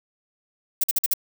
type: noise bursts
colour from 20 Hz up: violet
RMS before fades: -20 dBFS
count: 5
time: 0.81-1.137 s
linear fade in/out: 5 ms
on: 27 ms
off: 48 ms
effects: none